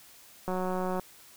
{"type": "click train", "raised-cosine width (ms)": 1, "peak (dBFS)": -19, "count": 96, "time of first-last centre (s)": [0.48, 0.996], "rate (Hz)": 184, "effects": ["white hiss -54 dBFS RMS until 1.36 s"]}